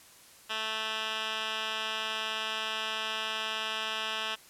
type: tone with band-pass filter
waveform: 10% pulse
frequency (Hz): 219.2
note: A3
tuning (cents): -6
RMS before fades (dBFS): -34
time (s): 0.49-4.36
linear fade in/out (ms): 20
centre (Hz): 2600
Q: 2.3
effects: white hiss -55 dBFS RMS until 4.49 s + low-pass 12000 Hz 12 dB/octave